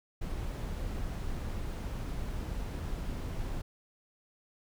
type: noise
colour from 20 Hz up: brown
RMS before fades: -36 dBFS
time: 0.21-3.62 s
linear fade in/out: 10 ms
effects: none